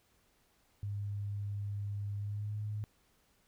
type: tone with pitch glide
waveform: sine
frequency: 101.7 to 105.41 Hz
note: G#2 to G#2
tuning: -36 to +26 cents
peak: -35 dBFS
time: 0.83-2.84 s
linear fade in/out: 0 ms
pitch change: +62 cents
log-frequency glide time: 2.17-2.57 s
effects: pink hiss -71 dBFS RMS until 3.47 s